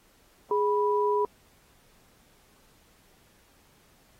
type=tone pair together; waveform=sine; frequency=415.3 / 982.9 Hz; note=G#4 / B5; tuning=0 / -9 cents; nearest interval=octave + minor third; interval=1491 cents; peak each=-24 / -26 dBFS; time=0.51-1.25 s; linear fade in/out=2 ms; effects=pink hiss -62 dBFS RMS until 4.19 s + AAC 48 kbps